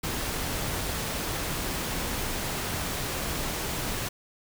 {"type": "noise", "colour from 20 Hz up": "pink", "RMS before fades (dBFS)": -31, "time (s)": [0.03, 4.09], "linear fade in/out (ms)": 10, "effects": []}